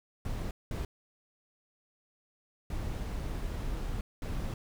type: noise bursts at uneven times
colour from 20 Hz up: brown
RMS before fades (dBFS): -35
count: 4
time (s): 0.25-0.51 / 0.71-0.85 / 2.7-4.01 / 4.22-4.54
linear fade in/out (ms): 2
effects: none